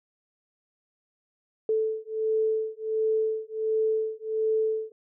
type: beating tone pair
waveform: sine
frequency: 438 / 439.4 Hz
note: A4 / A4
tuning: -8 / -2 cents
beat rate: 1.4 Hz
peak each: -27 dBFS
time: 1.69-4.92 s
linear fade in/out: 2 ms
effects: none